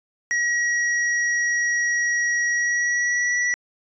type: tone with pitch glide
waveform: square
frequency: 1909 to 1948 Hz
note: A#6 to B6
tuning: +41 to -24 cents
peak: -20 dBFS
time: 0.31-3.54 s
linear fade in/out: 0 ms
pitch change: +35 cents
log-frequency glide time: 2.52-3.38 s
effects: resampled to 16000 Hz